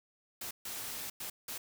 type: noise bursts at uneven times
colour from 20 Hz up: white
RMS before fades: -41 dBFS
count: 4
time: 0.41-0.51 / 0.65-1.1 / 1.2-1.3 / 1.48-1.58 s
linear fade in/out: 5 ms
effects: none